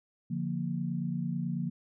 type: chord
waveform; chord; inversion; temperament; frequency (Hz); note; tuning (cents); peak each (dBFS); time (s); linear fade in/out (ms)
sine; Bb major; first; just; 145.68 / 174.81 / 233.1; D3 / F3 / Bb3; -14 / +2 / 0; -35 / -33 / -36; 0.3-1.7; 10
effects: none